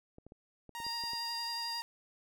clicks, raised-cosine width 2 ms, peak -38 dBFS, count 8, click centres 0.184 / 0.266 / 0.321 / 0.693 / 0.802 / 0.866 / 1.038 / 1.134 s
sawtooth tone with vibrato, 932.3 Hz, A#5, in tune, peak -36 dBFS, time 0.75-1.82 s, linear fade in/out 0 ms, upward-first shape sine, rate 11 Hz, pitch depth 15 cents each way
sine tone, 4798 Hz, D8, 36 cents sharp, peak -37 dBFS, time 0.84-1.81 s, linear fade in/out 5 ms
effects none

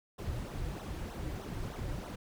brown noise with flanger, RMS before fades -39 dBFS, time 0.18-2.16 s, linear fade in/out 10 ms, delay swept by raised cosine 0.41 to 4.91 ms, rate 3.2 Hz, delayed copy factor -0.8, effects none

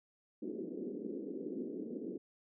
white band-pass noise, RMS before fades -42 dBFS, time 0.42-2.18 s, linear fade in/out 5 ms, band 200 to 430 Hz, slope 48 dB/octave, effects none

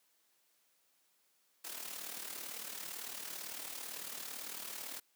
white noise with amplitude modulation, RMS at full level -42 dBFS, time 1.64-5 s, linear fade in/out 10 ms, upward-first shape sine, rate 37.9 Hz, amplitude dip 60%, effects white hiss -74 dBFS RMS until 5.15 s + high-pass 200 Hz 12 dB/octave

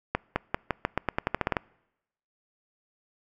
accelerating click train, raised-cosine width 0.5 ms, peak -9 dBFS, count 14, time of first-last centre 0.15-1.568 s, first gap 210 ms, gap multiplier 0.88, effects noise-tail reverb RT60 0.9 s tail -26 dB re dry

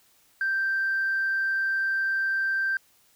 sine tone, 1568 Hz, G6, in tune, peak -22 dBFS, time 0.41-2.77 s, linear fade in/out 2 ms, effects tanh soft clip ceiling -19 dBFS + white hiss -62 dBFS RMS until 3.15 s

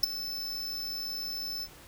square tone with ADSR envelope, 5274 Hz, E8, in tune, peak -17 dBFS, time 0.03-1.68 s, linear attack 8 ms, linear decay 8 ms, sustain -17 dB, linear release 50 ms, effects pink hiss -52 dBFS RMS until 1.87 s

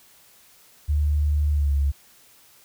sine tone with pitch glide, 74 to 70.37 Hz, D2 to C#2, +14 to +27 cents, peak -18 dBFS, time 0.88-1.92 s, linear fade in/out 20 ms, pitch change -87 cents, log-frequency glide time 1.53-1.73 s, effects white hiss -54 dBFS RMS until 2.64 s

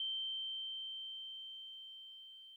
sine tone with level ramp, 3121 Hz, G7, 8 cents flat, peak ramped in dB -36 to -54 dBFS, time 0-2.56 s, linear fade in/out 2 ms, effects 13-bit

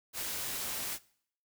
white noise, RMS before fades -37 dBFS, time 0.13-0.99 s, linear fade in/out 50 ms, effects noise-tail reverb RT60 0.6 s tail -21 dB re dry

